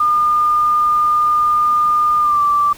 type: tone with pitch glide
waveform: sine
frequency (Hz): 1211 to 1169.1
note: D#6 to D6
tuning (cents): -47 to -8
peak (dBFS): -11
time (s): 0-2.73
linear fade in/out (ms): 5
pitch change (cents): -61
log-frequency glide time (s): 2.2-2.42
effects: pink hiss -39 dBFS RMS until 2.77 s

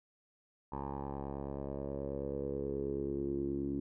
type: tone with low-pass filter sweep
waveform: 10% pulse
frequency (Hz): 69.4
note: C#2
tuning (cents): +3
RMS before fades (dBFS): -38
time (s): 0.72-3.8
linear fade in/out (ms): 5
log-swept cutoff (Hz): 900 to 300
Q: 5.5
effects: none

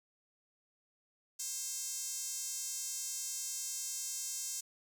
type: tone with high-pass filter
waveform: sawtooth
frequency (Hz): 530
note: C5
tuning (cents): +22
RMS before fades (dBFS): -40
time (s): 1.39-4.61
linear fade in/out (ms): 10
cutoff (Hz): 6800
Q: 2.9
effects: none

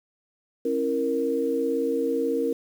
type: chord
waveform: sine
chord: A# diminished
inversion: first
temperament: equal with one note detuned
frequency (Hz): 271.5 / 329.6 / 466.2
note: C#4 / E4 / A#4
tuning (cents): -36 / 0 / 0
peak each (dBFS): -28 / -30 / -24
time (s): 0.65-2.53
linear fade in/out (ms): 5
effects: 8-bit

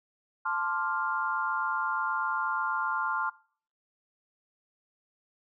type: chord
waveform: sine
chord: D minor seventh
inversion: second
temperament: equal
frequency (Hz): 880 / 1046.5 / 1174.7 / 1396.9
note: A5 / C6 / D6 / F6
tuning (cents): 0 / 0 / 0 / 0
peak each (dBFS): -34 / -32 / -37 / -31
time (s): 0.45-3.3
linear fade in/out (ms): 10
effects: noise-tail reverb RT60 0.5 s tail -22 dB re dry

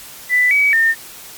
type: tone with pitch steps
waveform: sine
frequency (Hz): 1988 / 2274 / 1816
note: B6 / C#7 / A#6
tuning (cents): +11 / +44 / -46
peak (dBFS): -10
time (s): 0.29-0.95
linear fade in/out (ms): 50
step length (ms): 220
effects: white hiss -36 dBFS RMS until 1.37 s + MP3 96 kbps

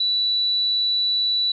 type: tone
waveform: sine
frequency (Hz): 3951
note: B7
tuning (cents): 0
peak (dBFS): -18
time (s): 0-1.52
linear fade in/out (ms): 5
effects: none

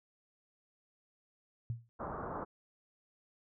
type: tone with exponential decay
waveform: sine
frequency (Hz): 116.54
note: A#2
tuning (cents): 0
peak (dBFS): -31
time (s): 1.7-1.89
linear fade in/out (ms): 0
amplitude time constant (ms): 40
type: low-pass noise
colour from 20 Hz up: white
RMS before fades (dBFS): -41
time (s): 1.99-2.45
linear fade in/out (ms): 20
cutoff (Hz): 1300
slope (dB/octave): 48
effects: none

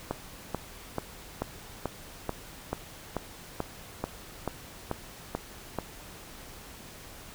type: click train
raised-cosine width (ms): 1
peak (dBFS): -15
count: 14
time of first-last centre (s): 0.11-5.787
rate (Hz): 2.29
effects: pink hiss -47 dBFS RMS until 7.34 s

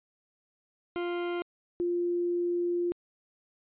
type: tone pair in turn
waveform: 40% pulse / sine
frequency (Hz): 349.2 / 349.2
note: F4 / F4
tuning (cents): 0 / 0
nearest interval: unison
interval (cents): 0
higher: neither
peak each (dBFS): -29 / -26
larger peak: second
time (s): 0.96-1.42 / 1.8-2.92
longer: second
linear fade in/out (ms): 0
effects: resampled to 8000 Hz

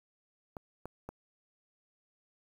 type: clicks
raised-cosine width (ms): 1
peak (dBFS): -27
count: 3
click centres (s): 0.568 / 0.856 / 1.09
effects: 9-bit

